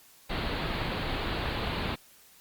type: low-pass noise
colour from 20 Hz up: pink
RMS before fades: -32 dBFS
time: 0.29-1.96 s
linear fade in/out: 20 ms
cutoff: 4500 Hz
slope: 96 dB/octave
effects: white hiss -57 dBFS RMS until 2.4 s + Opus 48 kbps